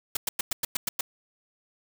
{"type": "noise bursts", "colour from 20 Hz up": "white", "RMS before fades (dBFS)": -27, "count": 8, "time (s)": [0.15, 1.01], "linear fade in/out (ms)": 5, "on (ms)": 20, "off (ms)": 100, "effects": []}